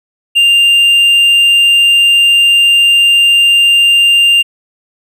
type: tone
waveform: triangle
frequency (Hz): 2794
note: F7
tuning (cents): 0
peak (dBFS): -3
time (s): 0.35-4.43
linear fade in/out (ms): 20
effects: none